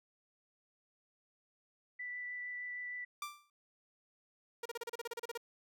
sine tone with vibrato, 1975.5 Hz, B6, in tune, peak -40 dBFS, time 1.99-3.05 s, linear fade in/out 10 ms, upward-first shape triangle, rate 6.5 Hz, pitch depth 9 cents each way
sawtooth tone with exponential decay, 1178 Hz, D6, 5 cents sharp, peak -33 dBFS, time 3.22-3.5 s, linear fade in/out 2 ms, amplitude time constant 59 ms
sawtooth tone bursts, 469.4 Hz, A#4, 12 cents sharp, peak -35 dBFS, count 13, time 4.63-5.376 s, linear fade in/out 5 ms, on 26 ms, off 34 ms
effects none

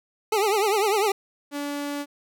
25% pulse tone with vibrato, 414.5 Hz, G#4, 3 cents flat, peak -16 dBFS, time 0.32-1.12 s, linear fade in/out 5 ms, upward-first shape triangle, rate 10 Hz, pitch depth 150 cents each way
sawtooth tone, 287.7 Hz, D4, 36 cents flat, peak -24 dBFS, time 1.51-2.06 s, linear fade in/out 50 ms
effects none

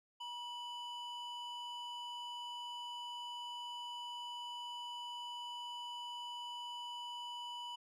triangle ring-modulated tone, 1969 Hz, B6, 6 cents flat, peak -38 dBFS, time 0.2-7.76 s, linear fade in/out 10 ms, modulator 1010 Hz, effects resampled to 32000 Hz

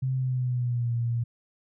sine tone with pitch glide, 130.81 to 117.89 Hz, C3 to A#2, 0 to +20 cents, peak -24 dBFS, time 0.02-1.24 s, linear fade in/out 10 ms, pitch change -180 cents, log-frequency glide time 0.15-0.93 s, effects none

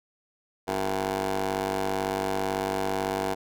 15% pulse ring-modulated tone, 98 Hz, G2, in tune, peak -17 dBFS, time 0.67-3.35 s, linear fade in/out 20 ms, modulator 565 Hz, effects none

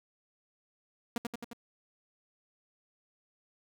sawtooth tone with echo, 235.7 Hz, A#3, 19 cents sharp, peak -26 dBFS, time 1.16-1.18 s, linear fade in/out 2 ms, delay 88 ms, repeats 4, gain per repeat -3 dB, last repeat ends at 1.532 s, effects none

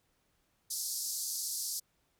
pink band-pass noise, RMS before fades -37 dBFS, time 0.7-1.8 s, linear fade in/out 10 ms, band 4600 to 14000 Hz, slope 48 dB/octave, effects pink hiss -75 dBFS RMS until 2.19 s

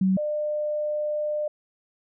sine tone pair in turn, 189.1 / 600.4 Hz, F#3 / D5, +38 / +38 cents, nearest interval octave + minor sixth, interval 2000 cents, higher second, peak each -18 / -24 dBFS, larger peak first, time 0.01-0.17 / 0.17-1.48 s, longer second, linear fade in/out 5 ms, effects none

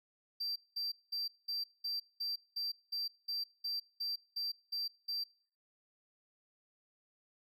triangle tone bursts, 4699 Hz, D8, in tune, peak -34 dBFS, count 14, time 0.4-5.24 s, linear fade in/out 10 ms, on 160 ms, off 200 ms, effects noise-tail reverb RT60 0.6 s tail -25 dB re dry

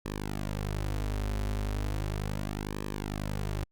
sawtooth tone with flanger, 51 Hz, G#1, 31 cents flat, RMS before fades -33 dBFS, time 0.05-3.64 s, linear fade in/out 5 ms, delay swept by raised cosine 1.4 to 6.4 ms, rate 0.36 Hz, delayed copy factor -0.8, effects Opus 48 kbps

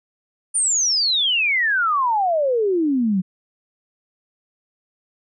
sine exponential sweep, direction down, 9397 to 178.6 Hz, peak -16 dBFS, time 0.54-3.22 s, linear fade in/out 20 ms, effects none

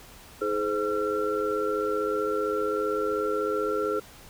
sine tone cluster, 319.4 / 422.3 / 518 / 1359 Hz, D#4 / G#4 / C5 / F6, +45 / +29 / -17 / -48 cents, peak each -34 / -27 / -31 / -31 dBFS, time 0.41-4 s, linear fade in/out 10 ms, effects pink hiss -49 dBFS RMS until 4.29 s

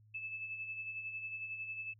sine tone with tremolo, 2619 Hz, E7, 12 cents flat, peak -38 dBFS, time 0.14-1.94 s, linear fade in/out 10 ms, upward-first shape sine, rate 11 Hz, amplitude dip 50%, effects added 107 Hz sine -61 dBFS peak until 1.99 s

